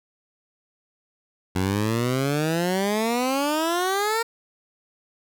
15% pulse exponential sweep, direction up, 90 to 466.2 Hz, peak -15 dBFS, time 1.55-4.23 s, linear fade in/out 10 ms, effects none

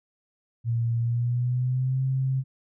sine tone with pitch glide, 116.54 to 132.33 Hz, A#2 to C3, 0 to +20 cents, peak -22 dBFS, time 0.64-2.44 s, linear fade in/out 50 ms, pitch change +220 cents, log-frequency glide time 0.99-2.03 s, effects none

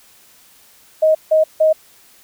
sine tone bursts, 628 Hz, D#5, 16 cents sharp, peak -9 dBFS, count 3, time 1.02-1.73 s, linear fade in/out 10 ms, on 130 ms, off 160 ms, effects white hiss -49 dBFS RMS until 2.23 s

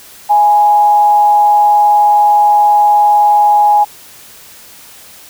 sine tone with frequency modulation, 830.6 Hz, G#5, in tune, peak -5 dBFS, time 0.29-3.85 s, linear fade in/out 20 ms, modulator 158 Hz, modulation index 0.21, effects white hiss -37 dBFS RMS until 5.29 s

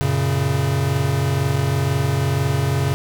square chord, F# major, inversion none, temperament equal, 92.5 / 116.54 / 138.59 Hz, F#2 / A#2 / C#3, 0 / 0 / 0 cents, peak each -24 / -25 / -20 dBFS, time 0.01-2.94 s, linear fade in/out 0 ms, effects none

